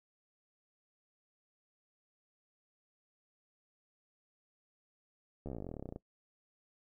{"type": "slowing click train", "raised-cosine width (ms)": 2, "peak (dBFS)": -29, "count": 23, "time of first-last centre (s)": [5.46, 5.961], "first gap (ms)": 13, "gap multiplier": 1.05, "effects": ["noise-tail reverb RT60 0.1 s tail -21 dB re dry"]}